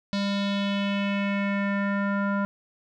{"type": "tone with low-pass filter sweep", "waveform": "square", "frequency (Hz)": 200, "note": "G3", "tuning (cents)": 35, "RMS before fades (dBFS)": -26, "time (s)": [0.13, 2.45], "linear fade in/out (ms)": 0, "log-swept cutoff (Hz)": [4400, 1300], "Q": 3.2, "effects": []}